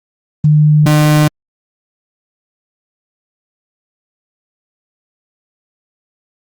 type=tone pair in turn; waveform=sine / 35% pulse; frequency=151.1 / 151.1 Hz; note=D3 / D3; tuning=+50 / +50 cents; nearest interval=unison; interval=0 cents; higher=neither; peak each=-5 dBFS; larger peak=neither; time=0.44-0.86 / 0.86-1.28 s; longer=neither; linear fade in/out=5 ms; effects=Opus 24 kbps